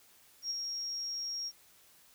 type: tone with ADSR envelope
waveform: sine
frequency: 5588 Hz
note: F8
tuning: in tune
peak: -31 dBFS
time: 0.42-1.52 s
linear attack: 84 ms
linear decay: 18 ms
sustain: -4 dB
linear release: 48 ms
effects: white hiss -62 dBFS RMS until 2.14 s